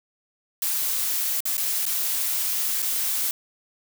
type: noise with dropouts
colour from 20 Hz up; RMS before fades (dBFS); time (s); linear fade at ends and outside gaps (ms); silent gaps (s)
blue; -25; 0.62-3.31; 2; 1.405-1.454 / 1.57-1.578 / 1.855-1.863 / 2.821-2.825
effects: none